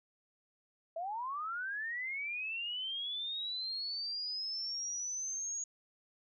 sine linear sweep, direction up, 640 to 6700 Hz, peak -36 dBFS, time 0.96-5.64 s, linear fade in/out 5 ms, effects none

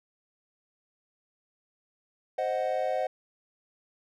triangle chord, C diminished, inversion none, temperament equal, 523.3 / 622.3 / 740 Hz, C5 / Eb5 / Gb5, 0 / 0 / 0 cents, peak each -29 dBFS, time 2.38-3.07 s, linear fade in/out 5 ms, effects none

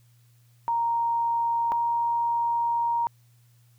sine tone pair in turn, 932.3 / 937.4 Hz, A#5 / A#5, 0 / +9 cents, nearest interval unison, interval 9 cents, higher second, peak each -22 dBFS, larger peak neither, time 0.68-1.72 / 1.72-3.07 s, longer second, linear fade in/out 0 ms, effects added 119 Hz sine -56 dBFS peak until 3.78 s + white hiss -67 dBFS RMS until 3.78 s

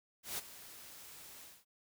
white noise with ADSR envelope, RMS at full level -38 dBFS, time 0.23-1.65 s, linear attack 150 ms, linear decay 23 ms, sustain -15 dB, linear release 210 ms, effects none

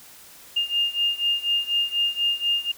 sine beating tone pair, 2818 / 2822.1 Hz, F7 / F7, +15 / +17 cents, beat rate 4.1 Hz, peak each -23 / -25 dBFS, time 0.56-2.72 s, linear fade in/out 10 ms, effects white hiss -47 dBFS RMS until 2.77 s

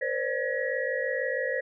sine tone cluster, 478.7 / 525 / 583 / 1685 / 1913 Hz, A#4 / C5 / D5 / G#6 / A#6, +46 / +6 / -13 / +25 / +44 cents, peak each -35 / -30 / -35 / -36 / -32 dBFS, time 0.01-1.61 s, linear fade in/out 10 ms, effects none

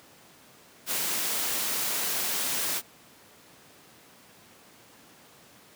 white noise, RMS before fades -29 dBFS, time 0.86-2.82 s, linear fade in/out 50 ms, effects pink hiss -54 dBFS RMS until 5.75 s + high-pass 150 Hz 12 dB/octave

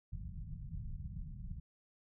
pink low-pass noise, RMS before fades -44 dBFS, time 0.12-1.6 s, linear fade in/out 10 ms, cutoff 180 Hz, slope 48 dB/octave, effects none

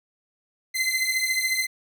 sawtooth beating tone pair, 2051 / 2065 Hz, C7 / C7, -35 / -23 cents, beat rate 14 Hz, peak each -22 / -22 dBFS, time 0.74-1.67 s, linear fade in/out 20 ms, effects none

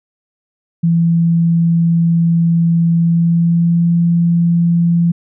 sine tone with pitch glide, 167.7 to 170.24 Hz, E3 to F3, +30 to -44 cents, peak -9 dBFS, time 0.83-5.12 s, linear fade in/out 10 ms, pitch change +26 cents, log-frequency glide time 2.95-3.92 s, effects none

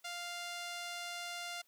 sawtooth tone with band-pass filter, 698.5 Hz, F5, in tune, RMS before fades -43 dBFS, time 0.04-1.62 s, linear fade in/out 10 ms, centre 4100 Hz, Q 0.57, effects white hiss -72 dBFS RMS until 1.67 s + high-pass 200 Hz 12 dB/octave

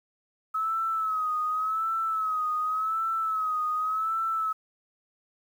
sine tone with vibrato, 1285 Hz, E6, 45 cents flat, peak -25 dBFS, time 0.54-4.53 s, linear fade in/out 10 ms, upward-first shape sine, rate 0.88 Hz, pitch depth 62 cents each way, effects 9-bit

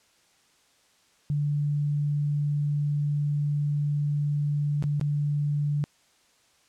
sine tone with dropouts, 146.2 Hz, D3, 7 cents flat, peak -23 dBFS, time 1.3-5.84 s, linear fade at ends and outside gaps 0 ms, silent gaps 4.825-4.839 / 4.997-5.012 s, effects white hiss -63 dBFS RMS until 6.68 s + low-pass 8000 Hz 12 dB/octave

